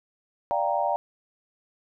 sine chord, G minor seventh, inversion second, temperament equal, 587.3 / 698.5 / 784 / 932.3 Hz, D5 / F5 / G5 / Bb5, 0 / 0 / 0 / 0 cents, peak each -28 dBFS, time 0.51-0.96 s, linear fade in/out 0 ms, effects none

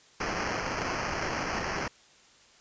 white noise with sample-and-hold, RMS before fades -32 dBFS, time 0.2-1.88 s, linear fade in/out 5 ms, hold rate 3675 Hz, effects white hiss -58 dBFS RMS until 2.6 s + resampled to 16000 Hz

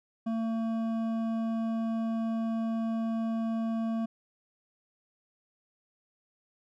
triangle tone with hard clipping, 225.8 Hz, A3, 45 cents sharp, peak -30 dBFS, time 0.26-4.06 s, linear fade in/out 10 ms, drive 13 dB, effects none

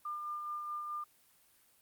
sine tone with tremolo, 1200 Hz, D6, 37 cents sharp, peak -36 dBFS, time 0.05-1.04 s, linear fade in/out 5 ms, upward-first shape sine, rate 4.7 Hz, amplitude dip 30%, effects white hiss -67 dBFS RMS until 1.81 s + Opus 32 kbps

